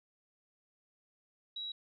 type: tone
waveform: sine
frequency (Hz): 3876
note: B7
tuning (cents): -33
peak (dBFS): -38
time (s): 1.56-1.72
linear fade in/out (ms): 5
effects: none